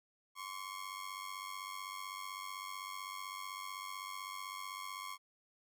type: ring-modulated tone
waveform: sawtooth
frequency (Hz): 1088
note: C#6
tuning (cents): -33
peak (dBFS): -36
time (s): 0.35-5.18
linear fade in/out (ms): 50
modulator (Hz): 47.9
effects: none